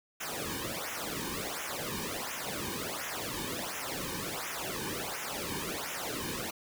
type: noise with flanger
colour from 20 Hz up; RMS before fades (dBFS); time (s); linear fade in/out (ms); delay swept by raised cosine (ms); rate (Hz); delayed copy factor
pink; -37; 0.2-6.51; 10; 0.22 to 1.52; 1.4; -1
effects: none

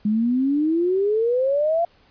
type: exponential sweep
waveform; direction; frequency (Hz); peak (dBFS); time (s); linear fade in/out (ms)
sine; up; 205.7 to 695; -17; 0.05-1.85; 5
effects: pink hiss -57 dBFS RMS until 2.1 s + resampled to 11025 Hz

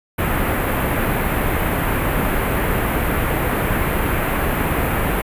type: band-stop noise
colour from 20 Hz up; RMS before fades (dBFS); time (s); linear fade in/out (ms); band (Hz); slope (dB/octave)
pink; -19; 0.18-5.22; 10; 2400 to 13000; 24
effects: resampled to 32000 Hz

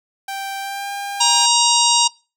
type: tone with pitch glide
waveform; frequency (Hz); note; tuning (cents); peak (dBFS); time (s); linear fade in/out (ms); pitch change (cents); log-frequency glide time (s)
sawtooth; 784 to 801.9; G5 to G5; 0 to +39; -21; 0.28-1.46; 5; +39; 0.59-0.9
type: harmonic tone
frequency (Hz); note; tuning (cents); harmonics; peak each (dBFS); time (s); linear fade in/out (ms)
943; A#5; +20; 1 / 3 / 4 / 5 / 6 / 7 / 8 / 9; -17 / -21 / -20 / -21 / -20 / -25 / -21 / -25; 1.2-2.08; 10
effects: noise-tail reverb RT60 0.3 s tail -23 dB re dry

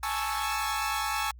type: chord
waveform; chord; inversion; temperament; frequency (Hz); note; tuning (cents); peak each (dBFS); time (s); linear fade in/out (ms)
sawtooth; A major seventh; third; equal; 830.6 / 880 / 1108.7 / 1318.5; G#5 / A5 / C#6 / E6; 0 / 0 / 0 / 0; -30; 0.03-1.31; 2
effects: added 60 Hz sine -45 dBFS peak until 1.39 s + Opus 24 kbps

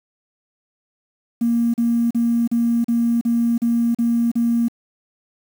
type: tone bursts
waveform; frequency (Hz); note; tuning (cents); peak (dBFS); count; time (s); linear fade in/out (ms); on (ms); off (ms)
triangle; 234.3; A#3; +9; -11; 9; 1.41-4.684; 10; 330; 38
effects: tanh soft clip ceiling -13 dBFS + 7-bit

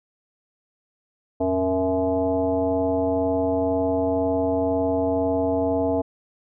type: tone with frequency modulation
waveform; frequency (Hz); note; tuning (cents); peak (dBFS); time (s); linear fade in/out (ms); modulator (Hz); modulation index
sine; 466.5; A#4; +1; -19; 1.4-6.02; 10; 191; 1.5
effects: none

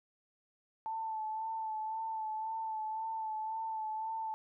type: tone with vibrato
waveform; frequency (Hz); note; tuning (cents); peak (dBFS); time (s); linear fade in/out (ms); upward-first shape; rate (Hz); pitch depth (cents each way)
sine; 880; A5; 0; -35; 0.86-4.34; 0; sine; 1.9; 27
effects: none

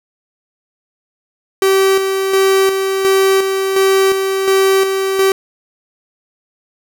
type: tone with tremolo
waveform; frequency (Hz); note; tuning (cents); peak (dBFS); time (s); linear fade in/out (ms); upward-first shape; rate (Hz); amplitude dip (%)
45% pulse; 386; G4; -27; -9; 1.62-5.32; 2; square; 1.4; 45
effects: none

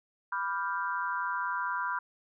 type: chord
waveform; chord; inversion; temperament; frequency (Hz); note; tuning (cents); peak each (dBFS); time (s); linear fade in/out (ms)
sine; G dominant seventh; first; equal; 987.8 / 1174.7 / 1396.9 / 1568; B5 / D6 / F6 / G6; 0 / 0 / 0 / 0; -33 / -38 / -35 / -37; 0.32-1.99; 5
effects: none

